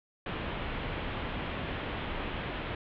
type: low-pass noise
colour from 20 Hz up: pink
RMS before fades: -36 dBFS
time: 0.26-2.75 s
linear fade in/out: 2 ms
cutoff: 3400 Hz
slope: 48 dB/octave
effects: none